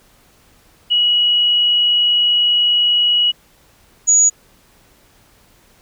sine tone pair in turn, 2915 / 6806 Hz, F#7 / G#8, -26 / +41 cents, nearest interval octave + minor third, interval 1467 cents, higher second, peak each -11 / -8 dBFS, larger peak second, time 0.9-3.32 / 4.07-4.3 s, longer first, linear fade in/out 20 ms, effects pink hiss -52 dBFS RMS until 5.81 s

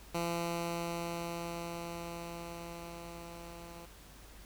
10% pulse tone with level ramp, 170 Hz, F3, 46 cents flat, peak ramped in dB -24 to -40 dBFS, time 0.14-3.86 s, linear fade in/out 10 ms, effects added 50 Hz sine -55 dBFS peak until 4.45 s + pink hiss -56 dBFS RMS until 4.45 s

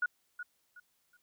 sine tone with echo, 1454 Hz, F#6, 31 cents flat, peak -27 dBFS, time 0.02-0.06 s, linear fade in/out 5 ms, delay 370 ms, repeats 3, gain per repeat -11 dB, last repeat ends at 1.17 s, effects white hiss -75 dBFS RMS until 1.22 s

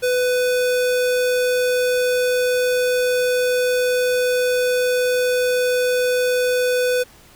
square tone, 498.6 Hz, B4, 16 cents sharp, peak -17 dBFS, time 0.02-7.04 s, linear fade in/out 20 ms, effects pink hiss -48 dBFS RMS until 7.35 s

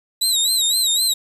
25% pulse tone with vibrato, 3900 Hz, B7, 23 cents flat, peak -11 dBFS, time 0.21-1.14 s, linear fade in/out 10 ms, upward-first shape sine, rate 3.9 Hz, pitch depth 110 cents each way, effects 7-bit

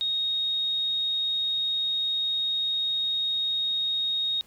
sine tone, 3735 Hz, A#7, 3 cents sharp, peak -24 dBFS, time 0.01-4.41 s, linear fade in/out 0 ms, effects pink hiss -57 dBFS RMS until 4.46 s

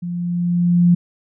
sine tone with level ramp, 174.61 Hz, F3, in tune, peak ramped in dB -23 to -8 dBFS, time 0.02-0.95 s, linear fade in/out 10 ms, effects none

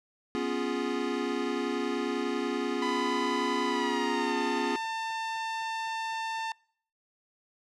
square chord, C# dominant seventh, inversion third, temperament equal, 246.9 / 277.2 / 349.2 / 415.3 Hz, B3 / C#4 / E#4 / G#4, 0 / 0 / 0 / 0 cents, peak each -35 dBFS, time 0.35-4.76 s, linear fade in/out 0 ms
sawtooth tone with pitch glide, 1000 to 896.1 Hz, B5 to A5, +21 to +31 cents, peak -27 dBFS, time 2.82-6.52 s, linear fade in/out 2 ms, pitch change -190 cents, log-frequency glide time 3.65-4.38 s
effects noise-tail reverb RT60 0.6 s tail -26 dB re dry + low-pass 5000 Hz 12 dB/octave

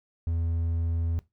triangle tone, 83.3 Hz, E2, 19 cents sharp, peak -23 dBFS, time 0.27-1.19 s, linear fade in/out 0 ms, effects noise-tail reverb RT60 0.2 s tail -19 dB re dry

